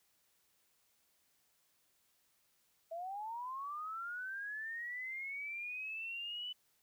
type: linear sweep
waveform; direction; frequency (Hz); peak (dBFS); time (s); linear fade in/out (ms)
sine; up; 647 to 3000; -40; 2.91-6.53; 10
effects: white hiss -75 dBFS RMS until 6.82 s